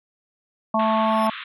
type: harmonic tone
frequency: 220 Hz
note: A3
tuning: in tune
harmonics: 1 / 3 / 4 / 5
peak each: -23 / -23 / -23 / -23 dBFS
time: 0.74-1.3 s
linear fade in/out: 5 ms
type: band-pass noise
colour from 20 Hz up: pink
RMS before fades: -35 dBFS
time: 0.79-1.44 s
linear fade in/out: 5 ms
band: 1100 to 3800 Hz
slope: 96 dB/octave
type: tone with exponential growth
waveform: 5% pulse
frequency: 5270 Hz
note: E8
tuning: 1 cent flat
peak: -31 dBFS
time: 0.97-1.27 s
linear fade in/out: 2 ms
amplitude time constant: 65 ms
effects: none